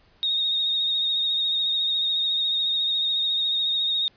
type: tone with vibrato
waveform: sine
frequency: 3721 Hz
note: A#7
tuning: 4 cents flat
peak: -21 dBFS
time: 0.23-4.08 s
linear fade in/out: 0 ms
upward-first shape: sine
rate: 14 Hz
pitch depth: 30 cents each way
effects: pink hiss -59 dBFS RMS until 4.16 s + resampled to 11025 Hz